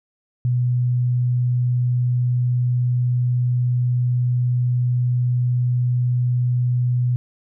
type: tone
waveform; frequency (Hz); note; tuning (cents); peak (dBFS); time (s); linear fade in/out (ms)
sine; 123.47; B2; 0; -16; 0.45-7.16; 0
effects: none